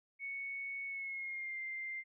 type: tone with pitch glide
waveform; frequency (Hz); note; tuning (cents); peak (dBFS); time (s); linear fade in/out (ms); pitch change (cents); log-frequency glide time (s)
sine; 2217 to 2094; C#7 to C7; 0 to +1; -39; 0.19-2.04; 50; -99; 0.86-1.58
effects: none